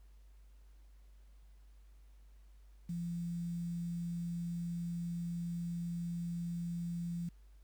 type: tone with quantisation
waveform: sine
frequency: 171.5 Hz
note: F3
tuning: 31 cents flat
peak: -36 dBFS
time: 2.89-7.29 s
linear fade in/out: 5 ms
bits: 10
effects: added 50 Hz sine -56 dBFS peak until 7.63 s + pink hiss -75 dBFS RMS until 7.63 s